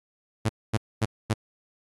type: tone bursts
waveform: sawtooth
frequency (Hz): 110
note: A2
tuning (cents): 0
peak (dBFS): -17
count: 4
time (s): 0.45-1.338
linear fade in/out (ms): 10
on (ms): 42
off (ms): 240
effects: AAC 32 kbps